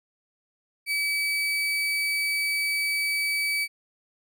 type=tone; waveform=35% pulse; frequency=2290 Hz; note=D7; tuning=44 cents flat; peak=-22 dBFS; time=0.86-3.68 s; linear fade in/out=50 ms; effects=none